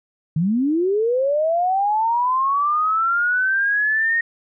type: linear sweep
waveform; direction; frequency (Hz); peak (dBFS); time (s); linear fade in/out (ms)
sine; up; 148.1 to 1864.7; -16; 0.36-4.21; 5
effects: none